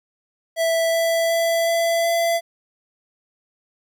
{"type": "tone with pitch steps", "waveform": "square", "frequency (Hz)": [659.3, 663.1, 667, 670.8, 674.7], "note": ["E5", "E5", "E5", "E5", "E5"], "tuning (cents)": [0, 10, 20, 30, 40], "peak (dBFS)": -18, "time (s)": [0.56, 2.41], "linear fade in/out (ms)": 50, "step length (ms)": 370, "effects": ["10-bit"]}